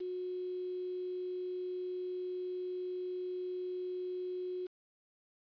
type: tone with quantisation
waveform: sine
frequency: 364.3 Hz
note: F#4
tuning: 27 cents flat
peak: -36 dBFS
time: 0-4.67 s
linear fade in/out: 10 ms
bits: 9
effects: resampled to 11025 Hz